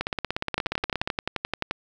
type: two click trains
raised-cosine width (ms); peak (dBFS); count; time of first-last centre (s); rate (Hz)
0.3; -10 / -9; 19 / 14; 0.01-1.075 / 0.58-1.71; 16.9 / 11.5
effects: 8-bit